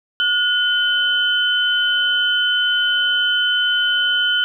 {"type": "tone pair together", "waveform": "sine", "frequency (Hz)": [1448, 3051], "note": ["F#6", "G7"], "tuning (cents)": [-38, -48], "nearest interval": "octave + minor second", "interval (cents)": 1290, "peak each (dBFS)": [-18, -17], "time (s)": [0.2, 4.44], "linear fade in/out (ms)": 0, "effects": []}